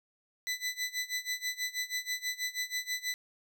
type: tone with tremolo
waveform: 20% pulse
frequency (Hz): 1996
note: B6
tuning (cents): +18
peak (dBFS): -25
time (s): 0.47-3.14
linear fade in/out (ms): 0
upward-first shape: sine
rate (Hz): 6.2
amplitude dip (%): 90
effects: none